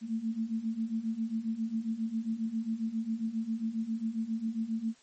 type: beating tone pair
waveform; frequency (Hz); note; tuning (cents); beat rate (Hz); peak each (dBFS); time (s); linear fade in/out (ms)
sine; 220 / 227.4; A3 / A#3; 0 / -43; 7.4; -35 / -32; 0.01-4.95; 50
effects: white hiss -62 dBFS RMS until 5.02 s + MP3 32 kbps